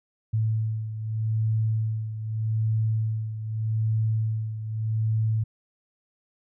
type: beating tone pair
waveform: sine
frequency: 110 / 110.82 Hz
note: A2 / A2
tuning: 0 / +13 cents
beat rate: 0.82 Hz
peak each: -24 / -30 dBFS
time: 0.33-5.44 s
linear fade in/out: 10 ms
effects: none